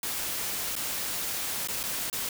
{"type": "noise with dropouts", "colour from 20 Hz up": "white", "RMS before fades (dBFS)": -32, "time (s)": [0.03, 2.29], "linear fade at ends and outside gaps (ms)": 2, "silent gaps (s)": [[0.755, 0.763], [1.674, 1.685], [1.831, 1.837], [2.1, 2.128]], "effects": []}